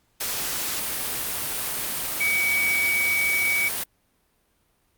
sine tone in noise, 2265 Hz, C#7, 37 cents sharp, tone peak -20 dBFS, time 2.2-3.69 s, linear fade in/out 10 ms, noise white, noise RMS -28 dBFS, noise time 0.2-3.84 s, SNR +5 dB, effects pink hiss -67 dBFS RMS until 4.97 s + Opus 48 kbps

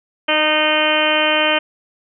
harmonic tone with a mistuned harmonic, 307.9 Hz, D#4, 18 cents flat, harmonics 1 / 2 / 3 / 4 / 5 / 6 / 7 / 8 / 9 / 10, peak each -25 / -19 / -24 / -24 / -23 / -25 / -25 / -22 / -23 / -20 dBFS, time 0.28-1.59 s, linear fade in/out 10 ms, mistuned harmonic 2, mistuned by -15 cents, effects none

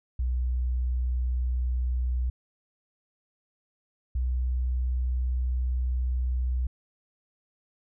sine tone pair in turn, 62 / 62.54 Hz, B1 / B1, +7 / +22 cents, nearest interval unison, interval 15 cents, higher second, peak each -24 dBFS, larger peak neither, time 0.19-2.3 / 4.15-6.67 s, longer second, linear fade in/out 5 ms, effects none

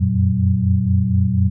sine tone cluster, 89 / 93.2 / 118.5 / 188.7 Hz, F2 / F#2 / A#2 / F#3, +33 / +13 / +29 / +34 cents, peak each -19 dBFS, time 0-1.5 s, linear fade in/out 20 ms, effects none

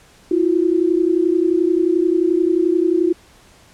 sine tone pair together, 329.6 / 361 Hz, E4 / F#4, 0 / -43 cents, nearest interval major second, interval 157 cents, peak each -16 dBFS, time 0.31-3.13 s, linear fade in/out 5 ms, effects pink hiss -49 dBFS RMS until 3.73 s + low-pass 10000 Hz 12 dB/octave

